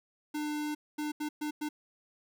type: tone bursts at uneven times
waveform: square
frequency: 299.8 Hz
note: D4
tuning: 36 cents sharp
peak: -33 dBFS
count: 5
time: 0.34-0.75 / 0.98-1.12 / 1.2-1.29 / 1.41-1.51 / 1.61-1.69 s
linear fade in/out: 10 ms
effects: none